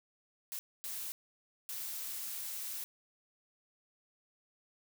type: noise bursts at uneven times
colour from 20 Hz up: blue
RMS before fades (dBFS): -41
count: 3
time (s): 0.52-0.59 / 0.84-1.12 / 1.69-2.84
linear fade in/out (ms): 0
effects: none